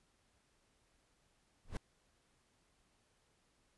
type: noise with exponential growth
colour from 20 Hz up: brown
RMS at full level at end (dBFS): -30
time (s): 1.65-1.77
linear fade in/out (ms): 2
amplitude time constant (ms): 26
effects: pink hiss -75 dBFS RMS until 3.77 s + resampled to 24000 Hz